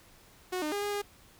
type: tone with pitch steps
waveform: sawtooth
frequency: 366.3 / 303.8 / 406.8 / 410.5 / 408.2 Hz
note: F#4 / D#4 / G#4 / G#4 / G#4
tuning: -17 / -41 / -36 / -20 / -30 cents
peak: -27 dBFS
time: 0.52-1.02 s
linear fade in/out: 10 ms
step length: 100 ms
effects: pink hiss -58 dBFS RMS until 1.39 s